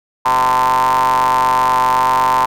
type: ring-modulated tone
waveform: square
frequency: 62.6 Hz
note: B1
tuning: 24 cents sharp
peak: -9 dBFS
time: 0.25-2.46 s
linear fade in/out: 10 ms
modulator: 963 Hz
effects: none